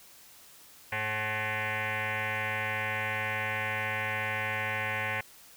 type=tone with frequency modulation; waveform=sine; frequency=104.7 Hz; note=G#2; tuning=15 cents sharp; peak=-29 dBFS; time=0.92-5.21 s; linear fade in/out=5 ms; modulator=323 Hz; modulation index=7.4; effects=white hiss -54 dBFS RMS until 5.56 s